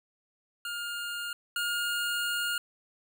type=tone pair in turn; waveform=25% pulse; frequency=1413 / 1419.5 Hz; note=F6 / F6; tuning=+20 / +28 cents; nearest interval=unison; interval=8 cents; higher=second; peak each=-30 / -25 dBFS; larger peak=second; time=0.65-1.33 / 1.56-2.58 s; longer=second; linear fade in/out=2 ms; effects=none